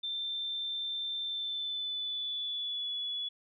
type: tone with pitch glide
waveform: sine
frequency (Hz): 3565 to 3408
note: A7 to G#7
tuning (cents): +22 to +44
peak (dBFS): -33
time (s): 0.03-3.29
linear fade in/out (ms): 10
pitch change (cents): -78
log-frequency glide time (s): 1.21-2.91
effects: none